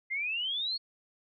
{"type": "exponential sweep", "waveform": "sine", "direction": "up", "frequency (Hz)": [2059, 4400], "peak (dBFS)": -30, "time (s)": [0.1, 0.78], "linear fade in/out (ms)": 20, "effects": []}